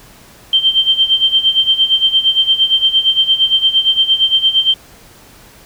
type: tone with tremolo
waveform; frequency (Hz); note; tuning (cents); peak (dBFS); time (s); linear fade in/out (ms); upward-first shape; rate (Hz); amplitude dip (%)
sine; 3136; G7; 0; -6; 0.53-4.74; 2; sine; 8.7; 80
effects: pink hiss -42 dBFS RMS until 5.65 s